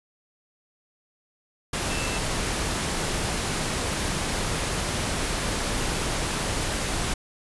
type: tone in noise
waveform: sine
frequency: 2660 Hz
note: E7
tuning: 15 cents sharp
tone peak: -35 dBFS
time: 1.9-2.18 s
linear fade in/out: 5 ms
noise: pink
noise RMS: -27 dBFS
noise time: 1.73-7.14 s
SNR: -11 dB
effects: resampled to 24000 Hz